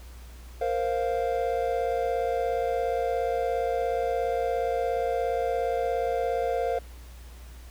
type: chord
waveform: triangle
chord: Bb suspended second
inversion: none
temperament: equal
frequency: 466.2 / 523.3 / 698.5 Hz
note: Bb4 / C5 / F5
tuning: 0 / 0 / 0 cents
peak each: -27 dBFS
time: 0.61-6.79 s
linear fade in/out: 5 ms
effects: added 60 Hz sine -42 dBFS peak until 7.7 s + pink hiss -53 dBFS RMS until 7.7 s